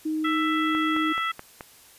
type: tone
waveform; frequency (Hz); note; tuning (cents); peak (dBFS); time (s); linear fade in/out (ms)
sine; 311.8; D#4; +4; -24; 0.05-1.13; 10
type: harmonic tone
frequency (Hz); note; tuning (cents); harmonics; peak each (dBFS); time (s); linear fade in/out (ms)
662; E5; +7; 2 / 3 / 4 / 5; -26 / -30 / -37 / -34; 0.24-1.32; 10
type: click train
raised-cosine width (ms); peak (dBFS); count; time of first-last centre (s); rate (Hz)
0.5; -21; 5; 0.75-1.608; 4.66
effects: white hiss -52 dBFS RMS until 1.98 s + resampled to 32000 Hz